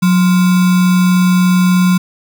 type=tone with sample-and-hold; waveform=sine; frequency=181.7 Hz; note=F#3; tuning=31 cents flat; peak=-7 dBFS; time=0.02-1.98 s; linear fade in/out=10 ms; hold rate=1225 Hz; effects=none